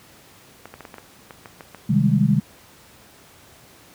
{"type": "clicks", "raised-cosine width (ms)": 0.5, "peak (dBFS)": -22, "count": 10, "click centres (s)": [0.656, 0.74, 0.807, 0.852, 0.942, 0.983, 1.308, 1.458, 1.608, 1.747]}
{"type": "chord", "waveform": "sine", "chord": "Ab major seventh", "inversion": "first", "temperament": "equal", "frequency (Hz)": [130.81, 155.56, 196, 207.7], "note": ["C3", "Eb3", "G3", "Ab3"], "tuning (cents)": [0, 0, 0, 0], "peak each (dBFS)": -20, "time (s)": [1.89, 2.4], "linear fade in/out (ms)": 10}
{"effects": ["pink hiss -49 dBFS RMS until 3.94 s", "high-pass 80 Hz 12 dB/octave"]}